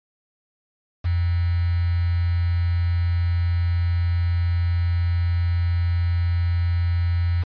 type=tone with quantisation; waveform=sine; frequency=86.4 Hz; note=F2; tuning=18 cents flat; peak=-18 dBFS; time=1.04-7.44 s; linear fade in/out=20 ms; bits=6; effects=resampled to 11025 Hz